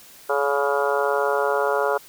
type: harmonic tone with a mistuned harmonic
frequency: 141.2 Hz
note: C#3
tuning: 32 cents sharp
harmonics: 3 / 4 / 5 / 6 / 7 / 8 / 9 / 10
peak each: -24 / -24 / -28 / -29 / -28 / -32 / -31 / -28 dBFS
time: 0.29-1.98 s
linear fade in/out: 10 ms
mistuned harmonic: 9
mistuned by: -20 cents
effects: white hiss -47 dBFS RMS until 2.08 s